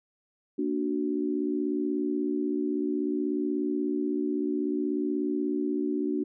sine chord, Bb augmented, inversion none, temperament equal, 233.1 / 293.7 / 370 Hz, Bb3 / D4 / F#4, 0 / 0 / 0 cents, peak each -33 / -28 / -31 dBFS, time 0.58-6.24 s, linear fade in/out 10 ms, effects none

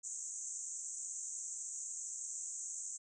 white band-pass noise, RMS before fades -44 dBFS, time 0.03-2.98 s, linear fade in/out 20 ms, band 6300 to 8000 Hz, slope 96 dB/octave, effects none

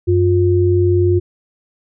sine tone pair together, 94.6 / 354.3 Hz, F#2 / F4, +39 / +25 cents, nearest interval octave + major seventh, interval 2286 cents, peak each -13 dBFS, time 0.07-1.2 s, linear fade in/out 20 ms, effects none

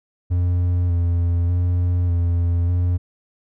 triangle tone with vibrato, 87.31 Hz, F2, in tune, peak -14 dBFS, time 0.3-2.98 s, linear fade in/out 20 ms, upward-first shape square, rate 0.84 Hz, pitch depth 23 cents each way, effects none

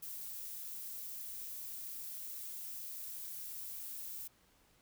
violet noise, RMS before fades -45 dBFS, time 0.02-4.28 s, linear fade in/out 10 ms, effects pink hiss -69 dBFS RMS until 4.81 s

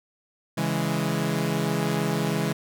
sawtooth chord, C# minor, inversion none, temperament equal, 138.59 / 164.81 / 207.7 Hz, C#3 / E3 / G#3, 0 / 0 / 0 cents, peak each -25 / -23 / -24 dBFS, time 0.57-2.53 s, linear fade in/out 10 ms, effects none

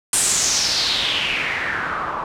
white noise with low-pass filter sweep, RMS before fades -21 dBFS, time 0.13-2.24 s, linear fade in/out 2 ms, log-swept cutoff 9100 to 1000 Hz, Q 4.3, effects none

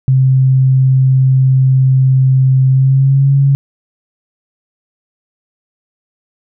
sine tone with pitch glide, 131.6 to 138.3 Hz, C3 to C#3, +10 to -4 cents, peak -6 dBFS, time 0.08-3.55 s, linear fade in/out 0 ms, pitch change +86 cents, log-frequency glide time 2.69-3.32 s, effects none

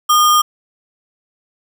sine tone with sample-and-hold, 1219 Hz, D#6, 36 cents flat, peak -8 dBFS, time 0.09-0.42 s, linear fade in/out 10 ms, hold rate 4410 Hz, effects none

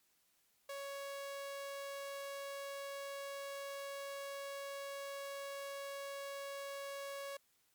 sawtooth tone, 557 Hz, C#5, 8 cents sharp, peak -39 dBFS, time 0.69-7.37 s, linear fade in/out 5 ms, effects white hiss -75 dBFS RMS until 7.74 s + MP3 96 kbps

